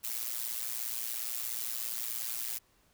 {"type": "noise with amplitude modulation", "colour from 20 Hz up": "blue", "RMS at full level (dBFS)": -33, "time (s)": [0.03, 2.59], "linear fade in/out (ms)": 20, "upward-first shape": "sine", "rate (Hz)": 117, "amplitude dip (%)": 80, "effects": ["pink hiss -68 dBFS RMS until 2.93 s"]}